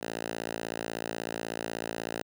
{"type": "tone with high-pass filter", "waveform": "5% pulse", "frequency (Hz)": 56.3, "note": "A1", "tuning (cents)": 40, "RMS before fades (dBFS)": -36, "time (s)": [0.01, 2.23], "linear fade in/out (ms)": 10, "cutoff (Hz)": 210, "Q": 0.54, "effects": []}